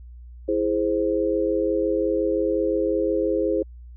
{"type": "chord", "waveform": "sine", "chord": "E augmented", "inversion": "none", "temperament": "equal", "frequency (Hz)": [329.6, 415.3, 523.3], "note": ["E4", "G#4", "B#4"], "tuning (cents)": [0, 0, 0], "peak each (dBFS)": -24, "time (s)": [0.48, 3.63], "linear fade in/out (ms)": 10, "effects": ["added 60 Hz sine -39 dBFS peak until 3.96 s"]}